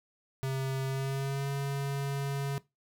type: tone with pitch glide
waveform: square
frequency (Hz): 133.6 to 139.27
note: C3 to C#3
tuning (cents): +36 to +8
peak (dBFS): -31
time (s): 0.43-2.58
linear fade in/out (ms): 0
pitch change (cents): +72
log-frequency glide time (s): 0.86-1.49
effects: noise-tail reverb RT60 0.2 s tail -19 dB re dry